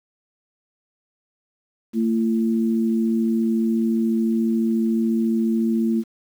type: tone pair together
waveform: sine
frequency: 225.4 / 339.5 Hz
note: A3 / F4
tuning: +42 / -49 cents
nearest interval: perfect fifth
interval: 709 cents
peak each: -18 / -25 dBFS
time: 1.93-6.04 s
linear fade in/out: 50 ms
effects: 8-bit